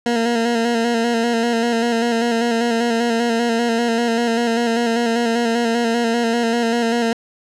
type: tone with vibrato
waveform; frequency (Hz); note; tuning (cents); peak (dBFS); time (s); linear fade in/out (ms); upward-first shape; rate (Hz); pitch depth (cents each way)
20% pulse; 233.1; A#3; 0; -11; 0.06-7.13; 2; square; 5.1; 33
effects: low-pass 7000 Hz 12 dB/octave